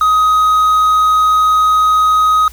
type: tone with quantisation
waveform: triangle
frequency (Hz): 1257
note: D#6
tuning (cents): +17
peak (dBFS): -6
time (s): 0.01-2.48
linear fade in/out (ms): 2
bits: 6
effects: added 60 Hz sine -34 dBFS peak until 2.52 s + white hiss -41 dBFS RMS until 2.52 s